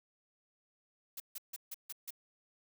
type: noise bursts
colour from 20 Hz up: blue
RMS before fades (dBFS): -43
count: 6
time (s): 1.17-2.106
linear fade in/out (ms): 5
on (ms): 31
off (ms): 150
effects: none